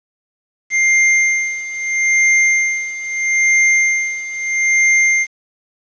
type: tone with tremolo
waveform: square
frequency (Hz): 2100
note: C7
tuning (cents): +6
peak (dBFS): -10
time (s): 0.7-5.27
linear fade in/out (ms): 50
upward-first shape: sine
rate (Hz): 0.77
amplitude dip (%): 80
effects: resampled to 16000 Hz + 7-bit